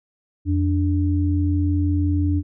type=tone pair together; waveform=sine; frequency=86.96 / 292.5 Hz; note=F2 / D4; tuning=-7 / -7 cents; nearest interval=octave + major sixth; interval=2100 cents; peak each=-18 / -22 dBFS; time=0.45-2.43 s; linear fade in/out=50 ms; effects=none